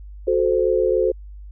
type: tone cluster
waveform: sine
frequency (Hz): 367.6 / 435 / 518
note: F#4 / A4 / C5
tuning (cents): -11 / -20 / -17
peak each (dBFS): -20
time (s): 0.27-1.12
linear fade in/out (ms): 10
effects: added 50 Hz sine -35 dBFS peak until 1.51 s

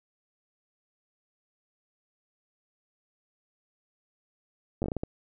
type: slowing click train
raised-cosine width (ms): 2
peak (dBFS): -17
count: 8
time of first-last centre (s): 4.82-5.035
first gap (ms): 9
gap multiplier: 1.4
effects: none

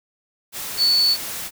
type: tone in noise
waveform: sine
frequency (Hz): 4456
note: C#8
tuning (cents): +8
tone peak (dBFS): -14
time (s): 0.77-1.17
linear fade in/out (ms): 50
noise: white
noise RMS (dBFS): -30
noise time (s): 0.52-1.51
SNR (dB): +13
effects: none

